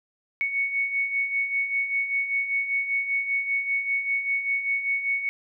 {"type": "beating tone pair", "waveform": "sine", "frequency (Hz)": [2217, 2222.1], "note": ["C#7", "C#7"], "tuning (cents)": [0, 4], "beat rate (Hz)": 5.1, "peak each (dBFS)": [-31, -24], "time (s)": [0.41, 5.29], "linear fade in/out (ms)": 0, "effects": []}